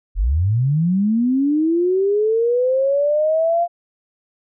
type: linear sweep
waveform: sine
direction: up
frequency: 38.89 to 698.5 Hz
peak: -14 dBFS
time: 0.15-3.68 s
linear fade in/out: 50 ms
effects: none